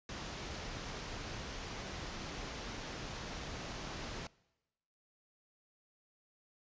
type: low-pass noise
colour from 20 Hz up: pink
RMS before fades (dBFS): -44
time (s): 0.09-4.27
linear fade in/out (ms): 2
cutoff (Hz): 6700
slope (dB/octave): 48
effects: noise-tail reverb RT60 1.0 s tail -23 dB re dry + resampled to 16000 Hz